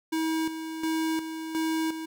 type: tone with tremolo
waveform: square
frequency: 320.5 Hz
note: E4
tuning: 49 cents flat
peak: -26 dBFS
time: 0.12-2.06 s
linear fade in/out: 10 ms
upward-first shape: square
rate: 1.4 Hz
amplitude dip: 60%
effects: none